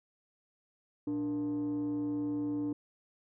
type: tone with frequency modulation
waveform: sine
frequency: 293.7 Hz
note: D4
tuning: in tune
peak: -29 dBFS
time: 1.07-2.73 s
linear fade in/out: 5 ms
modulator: 176 Hz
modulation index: 0.38
effects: tanh soft clip ceiling -29 dBFS